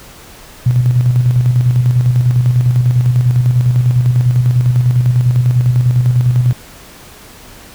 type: tone with tremolo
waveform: sine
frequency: 123.47 Hz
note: B2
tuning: in tune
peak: -6 dBFS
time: 0.66-6.53 s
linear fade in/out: 5 ms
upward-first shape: square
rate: 10 Hz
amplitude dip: 45%
effects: pink hiss -37 dBFS RMS until 7.74 s